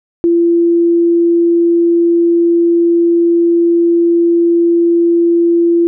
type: tone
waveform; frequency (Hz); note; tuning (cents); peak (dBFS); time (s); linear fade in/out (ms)
sine; 340.3; F4; -45; -7; 0.24-5.87; 0
effects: none